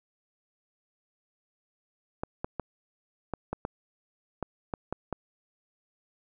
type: clicks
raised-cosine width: 1 ms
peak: -17 dBFS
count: 10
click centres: 2.235 / 2.445 / 2.597 / 3.337 / 3.53 / 3.651 / 4.427 / 4.738 / 4.926 / 5.127 s
effects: none